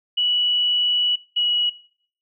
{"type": "tone pair in turn", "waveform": "sine", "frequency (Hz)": [2943, 2919], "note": ["F#7", "F#7"], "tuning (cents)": [-10, -24], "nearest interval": "unison", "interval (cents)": 14, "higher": "first", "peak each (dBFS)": -17, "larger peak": "neither", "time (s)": [[0.17, 1.16], [1.36, 1.7]], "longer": "first", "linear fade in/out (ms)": 10, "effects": ["noise-tail reverb RT60 0.6 s tail -23 dB re dry"]}